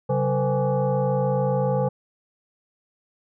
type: tone with frequency modulation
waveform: sine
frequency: 188.8 Hz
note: F#3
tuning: 35 cents sharp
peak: -19 dBFS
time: 0.09-1.89 s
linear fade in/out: 10 ms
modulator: 324 Hz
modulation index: 1.8
effects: none